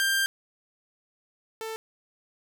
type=tone pair in turn; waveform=sawtooth; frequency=1586 / 444.1 Hz; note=G6 / A4; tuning=+20 / +16 cents; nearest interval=octave + minor seventh; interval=2204 cents; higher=first; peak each=-19 / -29 dBFS; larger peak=first; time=0-0.26 / 1.61-1.76 s; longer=first; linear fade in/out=0 ms; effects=none